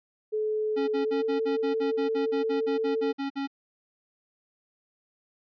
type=tone with pitch glide; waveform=sine; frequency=430 to 445.2 Hz; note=A4 to A4; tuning=-40 to +20 cents; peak=-25 dBFS; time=0.32-3.13 s; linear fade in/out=20 ms; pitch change=+60 cents; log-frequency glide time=1.04-1.14 s
type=tone bursts; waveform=square; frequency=276 Hz; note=C#4; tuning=7 cents flat; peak=-29 dBFS; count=16; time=0.76-3.475 s; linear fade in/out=20 ms; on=120 ms; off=53 ms
effects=resampled to 11025 Hz